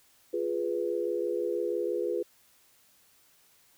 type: chord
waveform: sine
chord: F diminished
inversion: none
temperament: equal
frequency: 349.2 / 415.3 / 493.9 Hz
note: F4 / Ab4 / Cb5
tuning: 0 / 0 / 0 cents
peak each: -32 dBFS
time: 0.33-2.23 s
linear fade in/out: 10 ms
effects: white hiss -63 dBFS RMS until 3.77 s